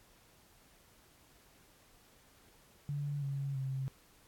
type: tone with pitch steps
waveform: sine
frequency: 144.1 / 138.71 / 133.52 Hz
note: D3 / C#3 / C3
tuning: -33 / +1 / +35 cents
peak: -34 dBFS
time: 2.89-3.88 s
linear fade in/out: 0 ms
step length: 330 ms
effects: pink hiss -64 dBFS RMS until 4.27 s + AAC 64 kbps